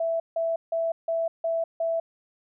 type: tone bursts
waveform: sine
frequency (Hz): 661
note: E5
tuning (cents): +5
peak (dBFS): -23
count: 6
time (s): 0-2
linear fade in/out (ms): 5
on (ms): 200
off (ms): 160
effects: none